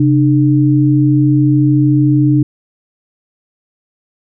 sine tone pair together, 133.63 / 300 Hz, C3 / D4, +37 / +37 cents, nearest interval octave + major second, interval 1400 cents, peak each -10 dBFS, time 0-2.43 s, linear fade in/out 5 ms, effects none

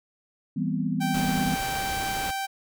sine chord, C major seventh, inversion first, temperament just, 163.52 / 196.22 / 245.3 / 261.6 Hz, E3 / G3 / B3 / C4, -14 / +2 / -12 / 0 cents, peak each -29 / -29 / -29 / -33 dBFS, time 0.56-1.55 s, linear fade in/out 10 ms
sawtooth tone, 780 Hz, G5, 9 cents flat, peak -24 dBFS, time 1-2.47 s, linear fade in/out 20 ms
pink noise, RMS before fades -34 dBFS, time 1.14-2.31 s, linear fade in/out 5 ms
effects none

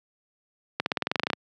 accelerating click train, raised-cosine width 0.3 ms, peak -8 dBFS, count 13, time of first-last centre 0.8-1.333 s, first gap 61 ms, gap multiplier 0.94, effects high-pass 150 Hz 12 dB/octave

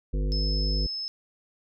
harmonic tone, 50.1 Hz, G1, 38 cents sharp, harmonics 1 / 3 / 5 / 7 / 9 / 10, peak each -24 / -34 / -38 / -41 / -43 / -44 dBFS, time 0.13-0.87 s, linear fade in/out 10 ms
sine tone, 5210 Hz, E8, 21 cents flat, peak -30 dBFS, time 0.32-1.08 s, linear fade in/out 0 ms
effects none

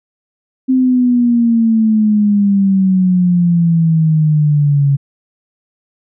sine exponential sweep, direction down, 261.6 to 138.59 Hz, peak -8 dBFS, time 0.68-4.97 s, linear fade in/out 20 ms, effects none

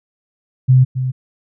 sine tone with echo, 128.9 Hz, C3, 26 cents flat, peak -6 dBFS, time 0.68-0.85 s, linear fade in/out 20 ms, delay 270 ms, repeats 1, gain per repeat -10 dB, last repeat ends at 1.12 s, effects none

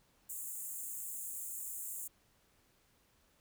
pink high-pass noise, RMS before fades -43 dBFS, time 0.29-2.08 s, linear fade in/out 10 ms, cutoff 6900 Hz, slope 96 dB/octave, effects pink hiss -71 dBFS RMS until 3.4 s

